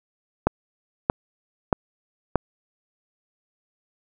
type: click train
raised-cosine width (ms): 1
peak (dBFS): -3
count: 4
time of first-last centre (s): 0.47-2.357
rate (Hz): 1.59
effects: none